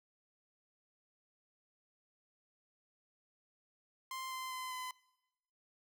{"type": "tone with pitch steps", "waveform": "sawtooth", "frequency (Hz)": [1046.5, 1036.3, 1026.1, 1016.1], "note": ["C6", "C6", "C6", "B5"], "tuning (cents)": [0, -17, -34, 49], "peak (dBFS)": -37, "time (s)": [4.11, 4.91], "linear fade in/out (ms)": 2, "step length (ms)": 200, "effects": ["noise-tail reverb RT60 1.0 s tail -23 dB re dry"]}